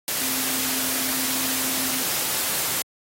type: tone in noise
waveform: sine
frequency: 261.6 Hz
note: C4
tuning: in tune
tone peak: -35 dBFS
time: 0.21-2.03 s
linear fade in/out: 0 ms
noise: white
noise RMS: -25 dBFS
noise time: 0.08-2.82 s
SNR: -13 dB
effects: high-pass 100 Hz 12 dB/octave + AAC 48 kbps